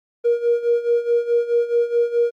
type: tone with tremolo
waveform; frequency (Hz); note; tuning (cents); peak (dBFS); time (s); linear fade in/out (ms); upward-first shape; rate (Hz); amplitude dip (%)
triangle; 473.1; A#4; +26; -9; 0.24-2.31; 20; sine; 4.7; 85
effects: tanh soft clip ceiling -11 dBFS + Opus 32 kbps